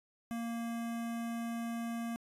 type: tone with notch filter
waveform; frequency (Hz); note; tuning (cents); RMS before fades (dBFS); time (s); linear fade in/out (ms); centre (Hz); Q
square; 232.1; A#3; -7; -38; 0.31-2.16; 0; 4400; 1.3
effects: resampled to 32000 Hz